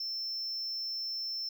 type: tone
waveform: sine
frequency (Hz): 5340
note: E8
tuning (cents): +22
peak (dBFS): -31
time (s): 0-1.49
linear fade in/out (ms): 5
effects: tanh soft clip ceiling -33 dBFS